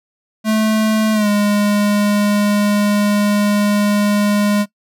square tone with pitch glide, 217.5 to 206.1 Hz, A3 to G#3, -20 to -13 cents, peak -13 dBFS, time 0.44-4.66 s, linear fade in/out 50 ms, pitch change -93 cents, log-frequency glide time 1.13-1.28 s, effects noise-tail reverb RT60 0.1 s tail -20 dB re dry

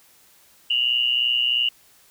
sine tone pair together, 2809 / 2932 Hz, F7 / F#7, +9 / -16 cents, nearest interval minor second, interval 75 cents, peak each -21 dBFS, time 0.7-1.69 s, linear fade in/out 5 ms, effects white hiss -55 dBFS RMS until 2.1 s

